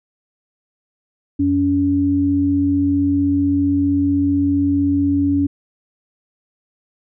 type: tone pair together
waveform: sine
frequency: 89 / 282.6 Hz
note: F2 / C#4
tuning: +33 / +34 cents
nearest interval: octave + minor sixth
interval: 2001 cents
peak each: -22 / -14 dBFS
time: 1.39-5.47 s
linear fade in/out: 10 ms
effects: none